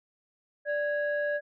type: tone pair together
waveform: sine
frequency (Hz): 587.3 / 1657.5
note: D5 / G#6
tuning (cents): 0 / -4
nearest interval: octave + tritone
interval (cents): 1796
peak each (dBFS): -27 / -31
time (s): 0.65-1.41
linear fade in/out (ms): 50
effects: tanh soft clip ceiling -20 dBFS